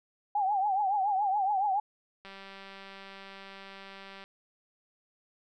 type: tone with vibrato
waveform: sine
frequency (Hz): 797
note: G5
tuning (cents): +28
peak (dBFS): -25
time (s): 0.35-1.8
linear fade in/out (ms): 5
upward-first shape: triangle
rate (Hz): 7.1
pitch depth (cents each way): 130
type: click train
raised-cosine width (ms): 0.3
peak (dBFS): -31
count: 389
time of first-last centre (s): 2.25-4.24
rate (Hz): 195
effects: none